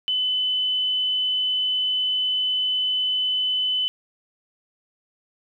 sine tone, 3016 Hz, F#7, 32 cents sharp, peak -20 dBFS, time 0.08-3.88 s, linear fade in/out 0 ms, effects 10-bit

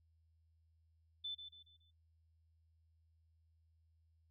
sine tone with echo, 3520 Hz, A7, in tune, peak -40 dBFS, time 1.24-1.35 s, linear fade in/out 10 ms, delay 140 ms, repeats 4, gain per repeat -8 dB, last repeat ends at 1.91 s, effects noise-tail reverb RT60 0.1 s tail -22 dB re dry + added 81 Hz sine -70 dBFS peak until 4.3 s

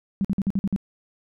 sine tone bursts, 196 Hz, G3, in tune, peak -19 dBFS, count 7, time 0.21-0.762 s, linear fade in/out 0 ms, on 36 ms, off 50 ms, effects none

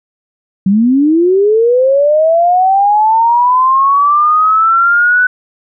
sine linear sweep, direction up, 185 to 1500 Hz, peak -6 dBFS, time 0.66-5.27 s, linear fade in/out 5 ms, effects none

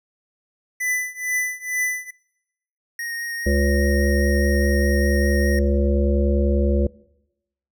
square tone with tremolo, 1997 Hz, B6, 19 cents sharp, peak -19 dBFS, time 0.8-2.11 s, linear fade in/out 10 ms, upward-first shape triangle, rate 2.2 Hz, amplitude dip 95%
square tone with vibrato, 1864 Hz, A#6, 1 cent flat, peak -27 dBFS, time 2.99-5.59 s, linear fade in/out 2 ms, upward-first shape triangle, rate 4.9 Hz, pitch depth 10 cents each way
harmonic tone, 70.5 Hz, C#2, 30 cents sharp, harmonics 1 / 3 / 5 / 7 / 8, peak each -18 / -23 / -25 / -26 / -27 dBFS, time 3.46-6.87 s, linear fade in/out 5 ms
effects noise-tail reverb RT60 0.9 s tail -23 dB re dry

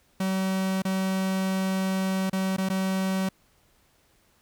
45% pulse tone with dropouts, 190 Hz, F#3, 46 cents sharp, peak -24 dBFS, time 0.2-3.29 s, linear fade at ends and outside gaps 5 ms, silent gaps 0.821-0.85 / 2.298-2.329 / 2.566-2.581 / 2.689-2.699 s, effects pink hiss -64 dBFS RMS until 4.41 s

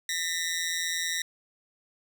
15% pulse ring-modulated tone, 1900 Hz, A#6, 33 cents sharp, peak -19 dBFS, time 0.09-1.22 s, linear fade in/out 2 ms, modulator 84.6 Hz, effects none

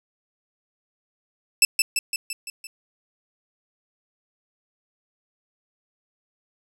15% pulse tone with echo, 2641 Hz, E7, 3 cents sharp, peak -5 dBFS, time 1.62-1.65 s, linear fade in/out 2 ms, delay 170 ms, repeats 6, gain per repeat -4 dB, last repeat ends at 2.67 s, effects none

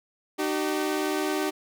sawtooth tone pair together, 304.7 / 382.9 Hz, D#4 / G4, -36 / -41 cents, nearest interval major third, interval 395 cents, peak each -24 / -24 dBFS, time 0.38-1.51 s, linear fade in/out 20 ms, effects none

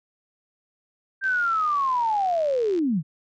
sine linear sweep, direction down, 1588 to 138.2 Hz, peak -20 dBFS, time 1.21-3.03 s, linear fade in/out 50 ms
click train, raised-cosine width 0.2 ms, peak -27 dBFS, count 118, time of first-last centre 1.24-2.79 s, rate 75.5 Hz
effects none

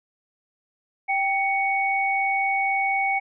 sine tone pair together, 783 / 2229 Hz, G5 / C#7, -2 / +9 cents, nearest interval octave + tritone, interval 1811 cents, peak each -23 dBFS, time 1.08-3.2 s, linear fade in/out 20 ms, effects none

